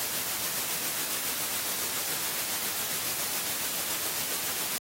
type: noise with tremolo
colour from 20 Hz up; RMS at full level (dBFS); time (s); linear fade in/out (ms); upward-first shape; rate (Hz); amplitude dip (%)
white; -30; 0-4.78; 0; triangle; 7.2; 30
effects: high-pass 100 Hz 12 dB/octave + AAC 48 kbps